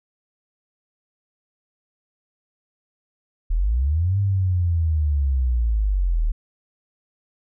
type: linear two-way sweep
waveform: sine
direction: up then down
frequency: 35.81 to 101 to 36.82 Hz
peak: -17 dBFS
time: 3.5-6.32 s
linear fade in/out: 10 ms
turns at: 4.19 s
effects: none